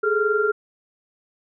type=tone cluster; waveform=sine; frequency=412.5 / 433.9 / 1387 Hz; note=G#4 / A4 / F6; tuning=-12 / -24 / -12 cents; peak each=-22 dBFS; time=0.03-0.52 s; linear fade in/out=10 ms; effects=none